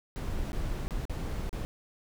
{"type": "noise with dropouts", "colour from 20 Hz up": "brown", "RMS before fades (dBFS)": -33, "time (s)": [0.16, 1.65], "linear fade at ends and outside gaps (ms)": 0, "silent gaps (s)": [[0.52, 0.531], [0.88, 0.908], [1.053, 1.096], [1.493, 1.529]], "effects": []}